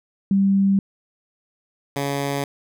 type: tone pair in turn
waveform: sine / 10% pulse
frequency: 196 / 140.56 Hz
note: G3 / C#3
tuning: 0 / +24 cents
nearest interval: tritone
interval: 576 cents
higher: first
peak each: -14 dBFS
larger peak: neither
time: 0.31-0.79 / 1.96-2.44 s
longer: neither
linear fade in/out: 2 ms
effects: none